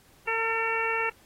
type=harmonic tone with a mistuned harmonic; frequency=452.9 Hz; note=A#4; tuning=50 cents flat; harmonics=1 / 2 / 3 / 4 / 5 / 6; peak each=-32 / -32 / -32 / -32 / -32 / -32 dBFS; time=0.27-1.1 s; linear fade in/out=10 ms; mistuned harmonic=4; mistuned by=-17 cents; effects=pink hiss -59 dBFS RMS until 1.25 s + AAC 48 kbps